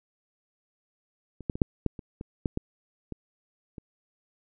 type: clicks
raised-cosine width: 3 ms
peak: -28 / -14 / -21 / -7 / -12 / -26 / -23 / -13 / -15 / -22 / -27 dBFS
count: 11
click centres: 1.407 / 1.498 / 1.555 / 1.618 / 1.863 / 1.992 / 2.211 / 2.458 / 2.574 / 3.123 / 3.782 s
effects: none